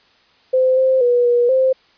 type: tone with pitch steps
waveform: sine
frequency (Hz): 516 / 523 / 486.2 / 481.6 / 523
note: C5 / C5 / B4 / B4 / C5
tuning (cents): -24 / -1 / -27 / -44 / -1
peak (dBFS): -11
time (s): 0.53-1.73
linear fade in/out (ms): 10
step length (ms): 240
effects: white hiss -54 dBFS RMS until 1.97 s + resampled to 11025 Hz